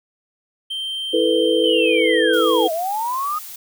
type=tone with pitch glide; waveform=triangle; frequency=3136 to 3241 Hz; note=G7 to G#7; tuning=0 to -43 cents; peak=-22 dBFS; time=0.7-2.68 s; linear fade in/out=10 ms; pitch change=+57 cents; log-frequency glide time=2.09-2.37 s
type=chord; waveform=sine; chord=E suspended fourth; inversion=none; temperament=just; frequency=329.6 / 439.5 / 494.4 Hz; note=E4 / A4 / B4; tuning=0 / -2 / +2 cents; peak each=-20 / -19 / -18 dBFS; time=1.13-2.68 s; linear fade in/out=10 ms
type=linear two-way sweep; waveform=sine; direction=down then up; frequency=3118 to 622 to 1260 Hz; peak=-20 dBFS; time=1.63-3.39 s; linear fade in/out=10 ms; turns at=2.72 s
type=noise; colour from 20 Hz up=blue; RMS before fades=-35 dBFS; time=2.33-3.56 s; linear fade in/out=5 ms
effects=none